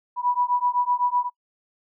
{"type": "beating tone pair", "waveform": "sine", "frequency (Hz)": [977, 984.9], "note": ["B5", "B5"], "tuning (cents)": [-19, -5], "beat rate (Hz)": 7.9, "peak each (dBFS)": -23, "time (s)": [0.16, 1.3], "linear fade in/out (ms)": 50, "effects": ["noise-tail reverb RT60 0.1 s tail -26 dB re dry"]}